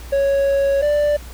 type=tone pair in turn; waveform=triangle; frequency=554 / 588.8 Hz; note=C#5 / D5; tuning=-1 / +4 cents; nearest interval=minor second; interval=105 cents; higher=second; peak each=-12 dBFS; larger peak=neither; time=0.12-0.82 / 0.82-1.17 s; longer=first; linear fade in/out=10 ms; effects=added 60 Hz sine -33 dBFS peak until 1.33 s + pink hiss -41 dBFS RMS until 1.33 s